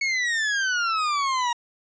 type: exponential sweep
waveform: 40% pulse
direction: down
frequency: 2217 to 941 Hz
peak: -21 dBFS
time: 0.01-1.53 s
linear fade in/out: 5 ms
effects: resampled to 16000 Hz